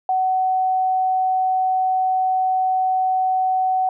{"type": "tone", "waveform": "sine", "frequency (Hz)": 750, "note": "F#5", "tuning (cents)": 23, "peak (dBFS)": -16, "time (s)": [0.09, 3.89], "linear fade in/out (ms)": 2, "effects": []}